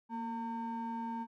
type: ring-modulated tone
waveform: triangle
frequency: 339.3 Hz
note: F4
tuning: 50 cents flat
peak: -31 dBFS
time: 0.09-1.27 s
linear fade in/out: 50 ms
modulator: 572 Hz
effects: none